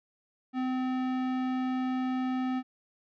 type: tone with tanh clipping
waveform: sine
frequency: 256.8 Hz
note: C4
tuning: 32 cents flat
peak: -30 dBFS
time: 0.53-2.63 s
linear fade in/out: 50 ms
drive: 18 dB
effects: none